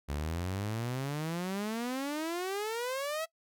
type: exponential sweep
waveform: sawtooth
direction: up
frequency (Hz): 69.3 to 659.3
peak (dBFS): -29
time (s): 0.08-3.26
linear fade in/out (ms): 20
effects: noise-tail reverb RT60 0.1 s tail -22 dB re dry